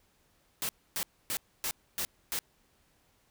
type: noise bursts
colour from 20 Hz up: white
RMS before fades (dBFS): -33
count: 6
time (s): 0.62-2.39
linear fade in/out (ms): 0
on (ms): 70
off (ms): 270
effects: pink hiss -69 dBFS RMS until 3.3 s